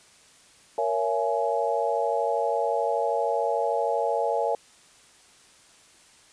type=chord; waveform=sine; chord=A# half-diminished seventh; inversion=none; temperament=just; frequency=466.2 / 559.4 / 671.3 / 839.1 Hz; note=A#4 / C#5 / E5 / G#5; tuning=0 / +16 / +31 / +18 cents; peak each=-28 dBFS; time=0.78-4.55 s; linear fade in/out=2 ms; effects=white hiss -55 dBFS RMS until 6.32 s + resampled to 22050 Hz